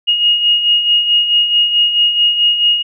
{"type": "beating tone pair", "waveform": "sine", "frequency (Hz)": [2865, 2869.6], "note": ["F7", "F7"], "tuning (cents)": [44, 46], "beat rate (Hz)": 4.6, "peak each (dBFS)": [-18, -10], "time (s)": [0.07, 2.83], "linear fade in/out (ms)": 20, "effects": []}